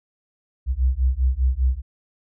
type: beating tone pair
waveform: sine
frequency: 61.74 / 66.74 Hz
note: B1 / C2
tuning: 0 / +35 cents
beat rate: 5 Hz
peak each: -20 dBFS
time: 0.66-1.82 s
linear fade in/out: 50 ms
effects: none